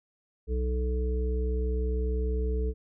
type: harmonic tone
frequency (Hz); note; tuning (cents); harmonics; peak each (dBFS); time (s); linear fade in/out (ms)
62.4; B1; +19; 1 / 3 / 5 / 7; -26 / -40 / -43 / -34; 0.47-2.74; 50
effects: none